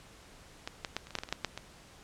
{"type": "clicks", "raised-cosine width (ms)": 0.2, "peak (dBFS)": [-19, -17, -15, -30, -29, -14, -17, -20, -27, -13, -13, -21], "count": 12, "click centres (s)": [0.675, 0.848, 0.966, 1.07, 1.107, 1.153, 1.187, 1.235, 1.289, 1.326, 1.447, 1.576], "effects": ["pink hiss -55 dBFS RMS until 2.03 s", "low-pass 9000 Hz 12 dB/octave"]}